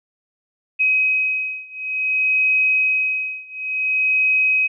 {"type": "beating tone pair", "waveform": "sine", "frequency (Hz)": [2532, 2532.56], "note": ["D#7", "D#7"], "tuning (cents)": [30, 30], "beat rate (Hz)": 0.56, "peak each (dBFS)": [-19, -20], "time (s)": [0.79, 4.68], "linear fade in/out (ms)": 20, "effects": []}